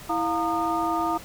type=tone cluster; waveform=sine; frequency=328.3 / 703 / 919 / 1224 Hz; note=E4 / F5 / A#5 / D#6; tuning=-7 / +11 / -25 / -29 cents; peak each=-28 dBFS; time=0.09-1.18 s; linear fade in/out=10 ms; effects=pink hiss -43 dBFS RMS until 1.24 s